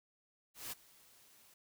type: noise with ADSR envelope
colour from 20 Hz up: white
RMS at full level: -42 dBFS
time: 0.54-1.54 s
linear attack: 180 ms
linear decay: 19 ms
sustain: -22 dB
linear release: 3 ms
effects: none